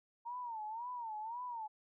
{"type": "tone with vibrato", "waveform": "sine", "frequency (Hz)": 920, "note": "A#5", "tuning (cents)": -23, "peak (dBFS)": -40, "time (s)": [0.25, 1.68], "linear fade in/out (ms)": 20, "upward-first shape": "sine", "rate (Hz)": 1.9, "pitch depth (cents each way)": 140, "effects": []}